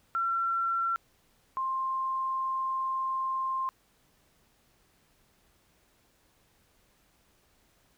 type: tone pair in turn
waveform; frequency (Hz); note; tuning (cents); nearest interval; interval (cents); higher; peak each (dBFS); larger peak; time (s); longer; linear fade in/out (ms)
sine; 1357 / 1054.6; E6 / C6; +50 / +13; major third; 437; first; -26 / -28; first; 0.15-0.96 / 1.57-3.69; second; 0
effects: pink hiss -67 dBFS RMS until 7.97 s